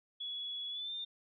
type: tone with pitch glide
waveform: sine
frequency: 3381 to 3603 Hz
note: G#7 to A7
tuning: +30 to +40 cents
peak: -38 dBFS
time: 0.2-1.05 s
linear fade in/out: 10 ms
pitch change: +110 cents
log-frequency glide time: 0.7-0.93 s
effects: none